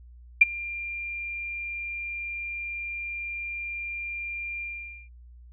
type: tone with ADSR envelope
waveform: sine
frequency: 2389 Hz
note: D7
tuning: 29 cents sharp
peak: -8 dBFS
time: 0.41-5.09 s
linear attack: 7 ms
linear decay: 24 ms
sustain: -23 dB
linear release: 480 ms
effects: added 60 Hz sine -46 dBFS peak until 5.52 s